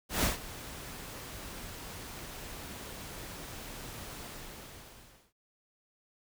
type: noise with ADSR envelope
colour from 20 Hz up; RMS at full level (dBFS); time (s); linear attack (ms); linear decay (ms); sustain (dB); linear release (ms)
pink; -27; 0.09-5.33; 140; 140; -17; 1100
effects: none